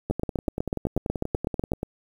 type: two click trains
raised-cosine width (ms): 2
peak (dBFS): -15 / -11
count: 19 / 14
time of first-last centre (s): 0.1-1.831 / 0.11-1.719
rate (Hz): 10.4 / 8.08
effects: 8-bit